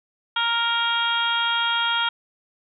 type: harmonic tone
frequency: 466.2 Hz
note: A#4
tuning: in tune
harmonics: 2 / 3 / 4 / 5 / 6 / 7 / 8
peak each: -26 / -24 / -35 / -34 / -33 / -24 / -36 dBFS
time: 0.36-2.09 s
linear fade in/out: 5 ms
effects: none